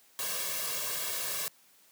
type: noise with comb filter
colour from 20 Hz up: white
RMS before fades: -34 dBFS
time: 0.19-1.48 s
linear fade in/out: 0 ms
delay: 1.8 ms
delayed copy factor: +1
effects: white hiss -62 dBFS RMS until 1.91 s + high-pass 150 Hz 12 dB/octave